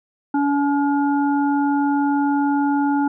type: harmonic tone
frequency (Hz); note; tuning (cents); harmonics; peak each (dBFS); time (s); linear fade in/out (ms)
284.4; C#4; +45; 1 / 3 / 5; -17 / -22 / -30; 0.34-3.08; 5
effects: none